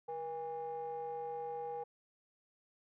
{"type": "ring-modulated tone", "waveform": "triangle", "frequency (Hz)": 167.7, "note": "E3", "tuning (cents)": 30, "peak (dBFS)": -33, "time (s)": [0.08, 1.84], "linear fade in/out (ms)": 10, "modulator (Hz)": 647, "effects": ["tanh soft clip ceiling -31 dBFS"]}